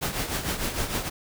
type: noise with tremolo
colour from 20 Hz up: pink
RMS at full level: -26 dBFS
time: 0.01-1.1 s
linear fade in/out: 20 ms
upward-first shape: triangle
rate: 6.6 Hz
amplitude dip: 70%
effects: none